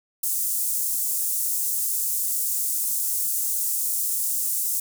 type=high-pass noise; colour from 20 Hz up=pink; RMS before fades=-25 dBFS; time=0.23-4.8 s; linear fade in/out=5 ms; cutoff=7900 Hz; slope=24 dB/octave; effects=none